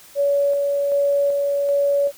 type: tone with tremolo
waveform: sine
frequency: 566 Hz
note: C#5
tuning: 36 cents sharp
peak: -15 dBFS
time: 0.15-2.12 s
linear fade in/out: 50 ms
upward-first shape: square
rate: 1.3 Hz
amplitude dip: 25%
effects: white hiss -46 dBFS RMS until 2.17 s